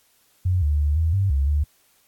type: tone with pitch steps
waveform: sine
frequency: 91 / 74 / 73.6 / 81 / 97.8 / 69 / 73.5 Hz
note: F#2 / D2 / D2 / E2 / G2 / C#2 / D2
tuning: -28 / +14 / +4 / -30 / -4 / -7 / +2 cents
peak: -17 dBFS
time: 0.45-1.64 s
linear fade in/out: 10 ms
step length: 170 ms
effects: white hiss -61 dBFS RMS until 2.07 s + AAC 64 kbps